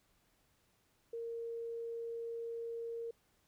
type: tone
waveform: sine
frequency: 462.9 Hz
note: A#4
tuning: 12 cents flat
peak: -39 dBFS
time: 1.13-3.11 s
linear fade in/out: 5 ms
effects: pink hiss -74 dBFS RMS until 3.47 s